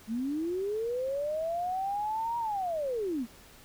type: linear two-way sweep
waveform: sine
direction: up then down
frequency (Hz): 211.3 to 950 to 211.3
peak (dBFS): -29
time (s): 0.07-3.27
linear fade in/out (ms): 50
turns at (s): 2.38
effects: pink hiss -54 dBFS RMS until 3.64 s